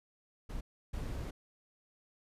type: noise bursts at uneven times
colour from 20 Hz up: brown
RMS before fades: -39 dBFS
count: 2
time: 0.49-0.61 / 0.93-1.31 s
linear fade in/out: 10 ms
effects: resampled to 32000 Hz

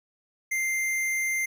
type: tone with hard clipping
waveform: sine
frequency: 2093 Hz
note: C7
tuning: in tune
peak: -26 dBFS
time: 0.51-1.46 s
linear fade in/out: 10 ms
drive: 17 dB
effects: none

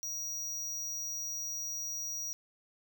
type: tone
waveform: square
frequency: 5760 Hz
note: F#8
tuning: 47 cents flat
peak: -36 dBFS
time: 0.03-2.33 s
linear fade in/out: 0 ms
effects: none

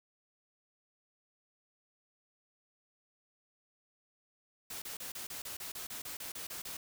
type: noise bursts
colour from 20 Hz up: white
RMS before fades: -43 dBFS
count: 14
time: 4.7-6.77 s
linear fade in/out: 5 ms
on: 120 ms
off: 30 ms
effects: none

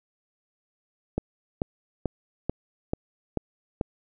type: click train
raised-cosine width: 2 ms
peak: -12 dBFS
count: 7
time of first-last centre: 1.18-3.812 s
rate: 2.28 Hz
effects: none

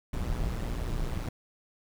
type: noise with amplitude modulation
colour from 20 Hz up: brown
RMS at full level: -28 dBFS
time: 0.13-1.29 s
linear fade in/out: 5 ms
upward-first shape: sine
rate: 118 Hz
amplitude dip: 70%
effects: none

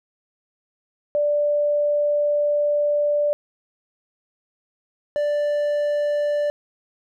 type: tone pair in turn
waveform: sine / triangle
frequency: 587.3 / 587.3 Hz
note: D5 / D5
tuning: 0 / 0 cents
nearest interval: unison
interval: 0 cents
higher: neither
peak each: -17 dBFS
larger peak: neither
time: 1.15-3.33 / 5.16-6.5 s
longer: first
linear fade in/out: 0 ms
effects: none

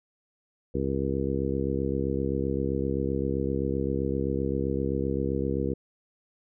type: harmonic tone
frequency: 67.7 Hz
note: C#2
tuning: 40 cents flat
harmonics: 1 / 2 / 3 / 4 / 5 / 6 / 7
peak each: -33 / -33 / -33 / -33 / -33 / -33 / -33 dBFS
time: 0.74-5.74 s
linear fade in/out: 10 ms
effects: none

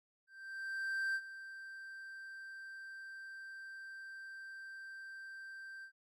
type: tone with ADSR envelope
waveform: triangle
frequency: 1568 Hz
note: G6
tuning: in tune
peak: -31 dBFS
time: 0.27-5.92 s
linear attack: 880 ms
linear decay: 54 ms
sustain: -14 dB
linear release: 86 ms
effects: none

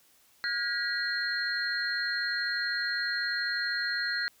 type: tone cluster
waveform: sine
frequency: 1432 / 1637 / 1924 / 4204 Hz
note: F6 / G#6 / B6 / C8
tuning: +43 / -25 / -46 / +7 cents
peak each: -35 / -33 / -34 / -33 dBFS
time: 0.44-4.28 s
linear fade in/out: 0 ms
effects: white hiss -63 dBFS RMS until 4.4 s

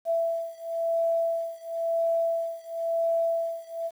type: beating tone pair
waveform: sine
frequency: 665 / 665.97 Hz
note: E5 / E5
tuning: +15 / +18 cents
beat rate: 0.97 Hz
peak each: -27 / -28 dBFS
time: 0.05-3.91 s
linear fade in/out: 50 ms
effects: 9-bit

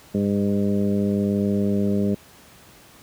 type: harmonic tone with a mistuned harmonic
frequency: 100.9 Hz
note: G#2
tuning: 49 cents flat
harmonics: 1 / 2 / 3 / 4 / 5 / 6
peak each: -28 / -20 / -30 / -27 / -32 / -34 dBFS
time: 0.14-2.15 s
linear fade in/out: 10 ms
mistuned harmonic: 6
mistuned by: +17 cents
effects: pink hiss -49 dBFS RMS until 3.02 s + high-pass 60 Hz 12 dB/octave

